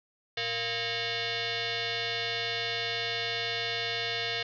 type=tone with frequency modulation; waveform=sine; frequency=693 Hz; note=F5; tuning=14 cents flat; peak=-29 dBFS; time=0.37-4.43 s; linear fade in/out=5 ms; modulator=579 Hz; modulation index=6.6; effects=none